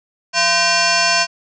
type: tone with frequency modulation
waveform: sine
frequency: 1889 Hz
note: A#6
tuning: 22 cents sharp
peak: -12 dBFS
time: 0.33-1.27 s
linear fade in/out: 50 ms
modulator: 858 Hz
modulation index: 5
effects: none